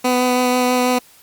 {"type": "tone with vibrato", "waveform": "15% pulse", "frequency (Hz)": 250, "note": "B3", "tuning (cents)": 21, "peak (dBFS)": -8, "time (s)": [0.04, 0.99], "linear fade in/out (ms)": 10, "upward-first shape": "sine", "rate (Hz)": 6.1, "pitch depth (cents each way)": 11, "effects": ["white hiss -48 dBFS RMS until 1.22 s", "Opus 48 kbps"]}